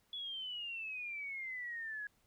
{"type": "exponential sweep", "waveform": "sine", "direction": "down", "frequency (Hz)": [3421, 1661.2], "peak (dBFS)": -40, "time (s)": [0.13, 2.07], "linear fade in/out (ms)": 2, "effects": ["pink hiss -74 dBFS RMS until 2.26 s"]}